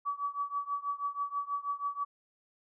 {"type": "tone with tremolo", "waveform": "sine", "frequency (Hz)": 1143, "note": "D6", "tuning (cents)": -47, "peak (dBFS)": -28, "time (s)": [0.05, 2.05], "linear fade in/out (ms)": 20, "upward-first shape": "triangle", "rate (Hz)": 6.2, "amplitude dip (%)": 95, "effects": []}